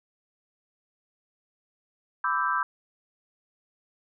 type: chord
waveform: sine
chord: E minor seventh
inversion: second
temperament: equal with one note detuned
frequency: 996.9 / 1174.7 / 1318.5 / 1568 Hz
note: B5 / D6 / E6 / G6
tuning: +16 / 0 / 0 / 0 cents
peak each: -29 dBFS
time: 2.24-2.63 s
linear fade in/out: 2 ms
effects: none